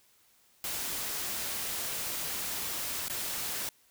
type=noise with dropouts; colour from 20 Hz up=white; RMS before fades=-35 dBFS; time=0.64-3.69 s; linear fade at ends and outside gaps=1 ms; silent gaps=3.083-3.098 s; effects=white hiss -65 dBFS RMS until 3.9 s